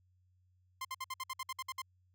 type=tone bursts; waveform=sawtooth; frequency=1046.5 Hz; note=C6; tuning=in tune; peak=-34 dBFS; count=11; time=0.81-1.819 s; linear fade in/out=5 ms; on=39 ms; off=58 ms; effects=added 91 Hz sine -68 dBFS peak until 2.14 s